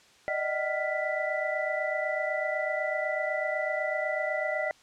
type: tone cluster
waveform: sine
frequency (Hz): 605 / 633 / 757 / 1398 / 1981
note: D#5 / D#5 / F#5 / F6 / B6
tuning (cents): -49 / +30 / +39 / +1 / +5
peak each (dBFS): -32 / -33 / -36 / -40 / -32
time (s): 0.28-4.71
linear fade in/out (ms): 0
effects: white hiss -58 dBFS RMS until 4.82 s + low-pass 6000 Hz 12 dB/octave